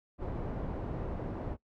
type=low-pass noise; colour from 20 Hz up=pink; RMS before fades=-37 dBFS; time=0.18-1.57 s; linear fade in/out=50 ms; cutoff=690 Hz; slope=12 dB/octave; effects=noise-tail reverb RT60 0.1 s tail -20 dB re dry